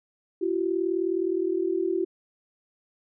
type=tone pair together; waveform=sine; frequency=340 / 379.4 Hz; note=F4 / F#4; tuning=-46 / +43 cents; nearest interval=major second; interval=189 cents; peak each=-26 dBFS; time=0.41-2.05 s; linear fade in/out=10 ms; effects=none